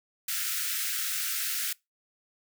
white high-pass noise, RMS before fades -31 dBFS, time 0.28-1.73 s, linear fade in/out 5 ms, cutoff 1300 Hz, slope 96 dB/octave, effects noise-tail reverb RT60 0.2 s tail -23 dB re dry

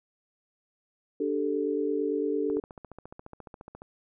sine chord, D suspended fourth, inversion none, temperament just, 293.7 / 391.6 / 440.5 Hz, D4 / G4 / A4, 0 / -2 / +2 cents, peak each -30 / -31 / -29 dBFS, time 1.2-2.6 s, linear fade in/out 5 ms
click train, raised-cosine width 1 ms, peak -29 dBFS, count 20, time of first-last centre 2.5-3.819 s, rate 14.4 Hz
effects none

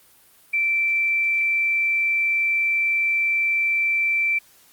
sine tone, 2338 Hz, D7, 8 cents flat, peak -18 dBFS, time 0.53-4.39 s, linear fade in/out 10 ms, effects white hiss -54 dBFS RMS until 4.72 s + Opus 32 kbps

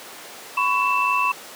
sine tone cluster, 1006 / 1110 / 2657 Hz, B5 / C#6 / E7, +32 / +2 / +13 cents, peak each -22 dBFS, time 0.57-1.32 s, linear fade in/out 5 ms, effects pink hiss -38 dBFS RMS until 1.55 s + high-pass 400 Hz 12 dB/octave

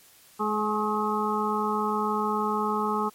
harmonic tone with a mistuned harmonic, 211.6 Hz, G#3, 33 cents sharp, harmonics 1 / 2 / 4 / 5 / 6, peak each -30 / -30 / -30 / -30 / -30 dBFS, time 0.39-3.1 s, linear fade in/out 20 ms, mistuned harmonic 5, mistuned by +31 cents, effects white hiss -55 dBFS RMS until 3.14 s + MP3 64 kbps

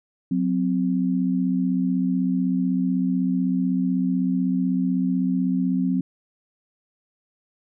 sine tone pair together, 183.42 / 259.4 Hz, F#3 / C4, -15 / -15 cents, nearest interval tritone, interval 600 cents, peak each -22 dBFS, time 0.31-6.01 s, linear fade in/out 5 ms, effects none

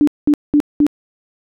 sine tone bursts, 293.9 Hz, D4, 1 cent sharp, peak -8 dBFS, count 4, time 0.01-0.866 s, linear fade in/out 0 ms, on 64 ms, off 200 ms, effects none

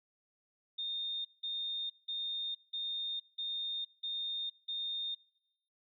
sine tone bursts, 3654 Hz, A#7, 35 cents flat, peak -35 dBFS, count 7, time 0.78-5.15 s, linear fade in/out 10 ms, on 470 ms, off 180 ms, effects noise-tail reverb RT60 0.8 s tail -22 dB re dry

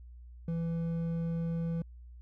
triangle tone with hard clipping, 166.5 Hz, E3, 18 cents sharp, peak -32 dBFS, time 0.48-1.82 s, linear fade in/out 2 ms, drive 9 dB, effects added 60 Hz sine -47 dBFS peak until 2.21 s

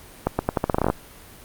accelerating click train, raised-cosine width 1 ms, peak -5 dBFS, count 13, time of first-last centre 0.27-0.9 s, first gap 120 ms, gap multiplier 0.83, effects pink hiss -45 dBFS RMS until 1.44 s + Opus 32 kbps

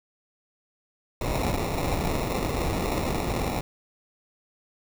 pink noise with sample-and-hold, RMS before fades -27 dBFS, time 1.21-3.61 s, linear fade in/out 5 ms, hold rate 1575 Hz, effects none

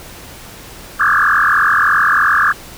sine tone with frequency modulation, 1422 Hz, F6, 31 cents sharp, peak -9 dBFS, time 0.99-2.53 s, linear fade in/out 20 ms, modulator 43.2 Hz, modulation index 6.7, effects pink hiss -35 dBFS RMS until 2.77 s

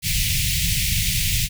pink band-stop noise, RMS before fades -21 dBFS, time 0.02-1.49 s, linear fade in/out 50 ms, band 170 to 2100 Hz, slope 48 dB/octave, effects none

